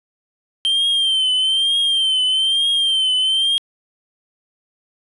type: tone with vibrato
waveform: triangle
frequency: 3136 Hz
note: G7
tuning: in tune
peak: -13 dBFS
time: 0.65-3.58 s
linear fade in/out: 0 ms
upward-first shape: triangle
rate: 1.1 Hz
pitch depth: 73 cents each way
effects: resampled to 24000 Hz